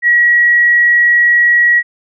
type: tone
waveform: sine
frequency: 1915 Hz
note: A#6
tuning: 46 cents sharp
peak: -6 dBFS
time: 0.02-1.83 s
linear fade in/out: 50 ms
effects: none

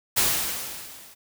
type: noise with level ramp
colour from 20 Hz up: white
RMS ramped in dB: -19 to -49 dBFS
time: 0.16-1.15 s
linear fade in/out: 20 ms
effects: none

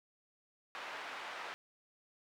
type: band-pass noise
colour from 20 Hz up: pink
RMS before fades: -45 dBFS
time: 0.75-1.54 s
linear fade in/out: 0 ms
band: 830 to 2500 Hz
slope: 12 dB/octave
effects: none

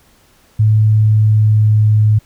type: tone with pitch glide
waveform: sine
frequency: 108 to 107.07 Hz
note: A2 to A2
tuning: -32 to -47 cents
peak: -7 dBFS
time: 0.59-2.19 s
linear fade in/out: 10 ms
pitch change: -15 cents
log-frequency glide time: 0.84-1.88 s
effects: pink hiss -51 dBFS RMS until 2.25 s

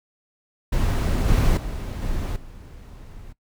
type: noise with level steps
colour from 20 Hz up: brown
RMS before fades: -20 / -17 / -29 / -26 / -41 dBFS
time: 0.72-3.33 s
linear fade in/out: 10 ms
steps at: 1.28 / 1.57 / 2.02 / 2.36 s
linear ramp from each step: 2 ms
effects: noise-tail reverb RT60 0.1 s tail -19 dB re dry

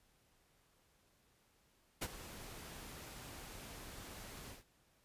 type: noise with ADSR envelope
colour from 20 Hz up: pink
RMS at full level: -37 dBFS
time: 2.01-4.64 s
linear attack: 15 ms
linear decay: 46 ms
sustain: -14 dB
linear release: 140 ms
effects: pink hiss -73 dBFS RMS until 5.04 s + resampled to 32000 Hz

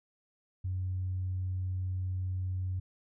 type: tone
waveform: sine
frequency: 92.5 Hz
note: F#2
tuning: in tune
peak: -30 dBFS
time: 0.64-2.8 s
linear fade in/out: 10 ms
effects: tanh soft clip ceiling -26 dBFS

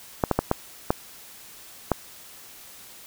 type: clicks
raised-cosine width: 1 ms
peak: -5 dBFS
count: 6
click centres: 0.238 / 0.313 / 0.39 / 0.514 / 0.905 / 1.917 s
effects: white hiss -46 dBFS RMS until 3.06 s

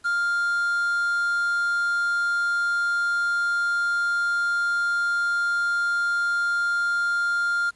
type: tone with quantisation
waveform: triangle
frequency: 1400 Hz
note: F6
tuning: 4 cents sharp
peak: -19 dBFS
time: 0.04-7.71 s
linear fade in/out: 20 ms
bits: 7
effects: pink hiss -60 dBFS RMS until 7.75 s + resampled to 24000 Hz

